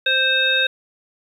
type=harmonic tone with a mistuned harmonic; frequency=523.3 Hz; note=C5; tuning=in tune; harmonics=1 / 3 / 5 / 7; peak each=-26 / -19 / -22 / -19 dBFS; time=0.06-0.67 s; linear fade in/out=5 ms; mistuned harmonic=7; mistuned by=+24 cents; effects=8-bit